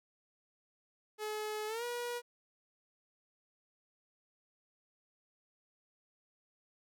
sawtooth tone with pitch glide, 426.8 to 481.8 Hz, G#4 to B4, +47 to -43 cents, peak -33 dBFS, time 1.18-2.22 s, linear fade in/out 50 ms, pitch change +210 cents, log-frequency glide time 1.67-1.84 s, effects none

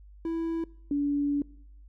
triangle / sine tone pair in turn, 329.6 / 286.8 Hz, E4 / D4, 0 / -41 cents, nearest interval major second, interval 241 cents, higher first, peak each -26 / -24 dBFS, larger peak second, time 0.25-0.64 / 0.91-1.42 s, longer second, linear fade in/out 2 ms, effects noise-tail reverb RT60 0.7 s tail -23 dB re dry + added 50 Hz sine -48 dBFS peak until 1.88 s

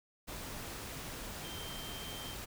sine tone in noise, 3144 Hz, G7, 4 cents sharp, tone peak -47 dBFS, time 1.43-2.35 s, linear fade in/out 20 ms, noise pink, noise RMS -44 dBFS, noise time 0.27-2.46 s, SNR -6 dB, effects none

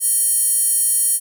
square tone with high-pass filter, 622.3 Hz, D#5, in tune, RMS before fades -17 dBFS, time 0-1.2 s, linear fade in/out 50 ms, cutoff 10000 Hz, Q 9.5, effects none

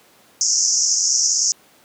pink band-pass noise, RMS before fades -18 dBFS, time 0.41-1.52 s, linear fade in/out 0 ms, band 5300 to 7000 Hz, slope 96 dB/octave, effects pink hiss -52 dBFS RMS until 1.84 s + high-pass 200 Hz 12 dB/octave

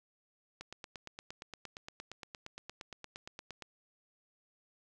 click train, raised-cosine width 0.2 ms, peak -27 dBFS, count 27, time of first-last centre 0.61-3.623 s, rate 8.63 Hz, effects none

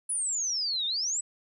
sine exponential two-way sweep, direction down then up, 10180 to 3574 to 8120 Hz, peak -27 dBFS, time 0.09-1.21 s, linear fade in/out 10 ms, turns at 0.86 s, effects none

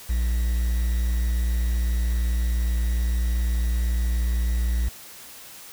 triangle tone with quantisation, 58.8 Hz, A#1, 16 cents sharp, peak -18 dBFS, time 0.09-4.89 s, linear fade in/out 10 ms, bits 7, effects white hiss -43 dBFS RMS until 5.72 s

